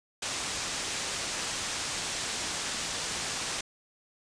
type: low-pass noise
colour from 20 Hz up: white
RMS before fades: -34 dBFS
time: 0.22-3.61 s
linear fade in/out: 5 ms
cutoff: 8200 Hz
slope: 24 dB/octave
effects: resampled to 22050 Hz